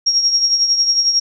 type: tone with tremolo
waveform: sine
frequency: 5588 Hz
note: F8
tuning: in tune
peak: -9 dBFS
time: 0.06-1.2 s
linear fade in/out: 10 ms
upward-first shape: triangle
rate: 11 Hz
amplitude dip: 65%
effects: none